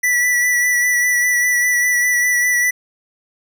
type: tone with vibrato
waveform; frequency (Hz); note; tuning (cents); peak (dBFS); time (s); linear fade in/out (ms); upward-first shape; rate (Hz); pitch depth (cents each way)
square; 1962; B6; -12; -14; 0.03-2.71; 10; sine; 5; 21
effects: none